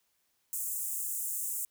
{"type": "high-pass noise", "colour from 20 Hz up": "pink", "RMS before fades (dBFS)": -35, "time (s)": [0.53, 1.65], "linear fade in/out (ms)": 0, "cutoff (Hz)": 7200, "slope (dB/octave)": 48, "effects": ["white hiss -75 dBFS RMS until 1.7 s"]}